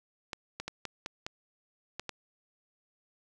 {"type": "clicks", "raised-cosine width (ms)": 0.2, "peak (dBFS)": -19, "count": 8, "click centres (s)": [0.332, 0.6, 0.68, 0.853, 1.061, 1.265, 1.996, 2.093], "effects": []}